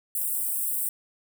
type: high-pass noise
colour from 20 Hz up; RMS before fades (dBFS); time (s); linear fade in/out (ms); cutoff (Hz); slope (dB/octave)
white; -28; 0.15-0.89; 2; 8000; 96
effects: none